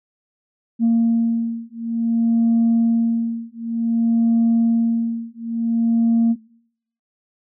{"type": "beating tone pair", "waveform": "sine", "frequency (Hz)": [230, 230.55], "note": ["A#3", "A#3"], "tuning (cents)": [-23, -19], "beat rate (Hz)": 0.55, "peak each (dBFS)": -17, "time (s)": [0.79, 6.36], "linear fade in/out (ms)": 50, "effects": ["noise-tail reverb RT60 0.7 s tail -23 dB re dry", "tanh soft clip ceiling -10 dBFS"]}